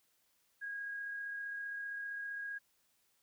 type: tone with amplitude modulation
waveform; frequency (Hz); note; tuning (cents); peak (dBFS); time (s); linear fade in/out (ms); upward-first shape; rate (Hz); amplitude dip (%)
sine; 1639; G#6; -23; -38; 0.61-2.59; 20; sine; 35.3; 25
effects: white hiss -75 dBFS RMS until 3.22 s